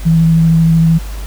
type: tone with vibrato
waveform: sine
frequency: 163.5 Hz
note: E3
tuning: 14 cents flat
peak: -6 dBFS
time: 0.05-0.99 s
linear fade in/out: 20 ms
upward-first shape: square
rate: 13 Hz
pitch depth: 12 cents each way
effects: added 50 Hz sine -21 dBFS peak until 1.26 s + pink hiss -34 dBFS RMS until 1.26 s